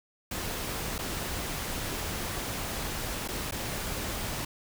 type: noise with dropouts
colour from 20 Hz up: pink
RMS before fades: -34 dBFS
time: 0.31-4.45 s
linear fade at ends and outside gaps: 5 ms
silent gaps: 0.982-0.988 / 3.278-3.285 / 3.511-3.521 s
effects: none